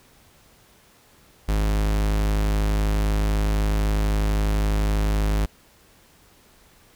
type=tone; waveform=45% pulse; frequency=51.91 Hz; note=G#1; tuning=in tune; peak=-19 dBFS; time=1.48-5.46 s; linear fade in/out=10 ms; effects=pink hiss -55 dBFS RMS until 6.95 s